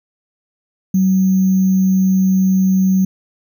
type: tone with sample-and-hold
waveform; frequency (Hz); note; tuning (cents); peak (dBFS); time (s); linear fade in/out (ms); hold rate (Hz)
sine; 188.9; F#3; +36; -10; 0.94-3.05; 5; 6300
effects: none